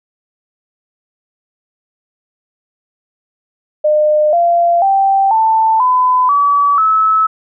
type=tone with pitch steps; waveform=sine; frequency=606 / 688.1 / 781.4 / 887.2 / 1007.5 / 1144 / 1299 Hz; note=D#5 / F5 / G5 / A5 / B5 / D6 / E6; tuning=-46 / -26 / -6 / +14 / +34 / -46 / -26 cents; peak=-8 dBFS; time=3.84-7.27 s; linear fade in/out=10 ms; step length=490 ms; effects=none